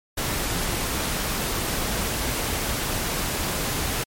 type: noise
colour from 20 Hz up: pink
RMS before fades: -26 dBFS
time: 0.17-4.04 s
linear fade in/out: 10 ms
effects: MP3 64 kbps